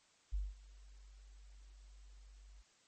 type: tone with ADSR envelope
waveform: sine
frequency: 49.15 Hz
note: G1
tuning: 5 cents sharp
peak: -33 dBFS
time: 0.32-2.63 s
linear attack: 22 ms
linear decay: 200 ms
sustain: -22 dB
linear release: 26 ms
effects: white hiss -70 dBFS RMS until 2.87 s + MP3 32 kbps